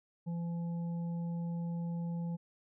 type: harmonic tone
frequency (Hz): 170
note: F3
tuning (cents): -46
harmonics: 1 / 3 / 5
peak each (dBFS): -34 / -51 / -54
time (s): 0.26-2.37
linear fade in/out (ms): 20
effects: none